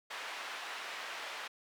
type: band-pass noise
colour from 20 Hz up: white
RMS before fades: -43 dBFS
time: 0.1-1.48 s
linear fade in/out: 10 ms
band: 670 to 2500 Hz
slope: 12 dB/octave
effects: none